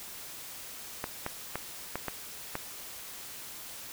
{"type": "clicks", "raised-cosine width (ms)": 0.5, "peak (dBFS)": -17, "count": 6, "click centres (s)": [1.041, 1.264, 1.556, 1.956, 2.083, 2.554], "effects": ["white hiss -44 dBFS RMS until 3.92 s"]}